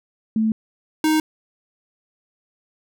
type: tone pair in turn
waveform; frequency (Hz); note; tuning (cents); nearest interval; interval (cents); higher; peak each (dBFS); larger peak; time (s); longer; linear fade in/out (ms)
sine / square; 220 / 311.7; A3 / D#4; 0 / +3; tritone; 603; second; -16; neither; 0.36-0.52 / 1.04-1.2; neither; 2
effects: none